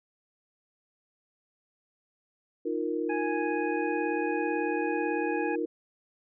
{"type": "chord", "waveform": "sine", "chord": "Eb suspended second", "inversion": "none", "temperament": "equal", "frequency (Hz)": [311.1, 349.2, 466.2], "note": ["Eb4", "F4", "Bb4"], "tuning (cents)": [0, 0, 0], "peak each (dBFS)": -32, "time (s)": [2.65, 5.66], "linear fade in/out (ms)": 10}
{"type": "harmonic tone", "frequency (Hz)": 830.6, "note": "G#5", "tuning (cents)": 0, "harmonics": [1, 2, 3], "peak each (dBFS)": [-34, -37, -39], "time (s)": [3.09, 5.56], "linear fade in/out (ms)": 10}
{"effects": []}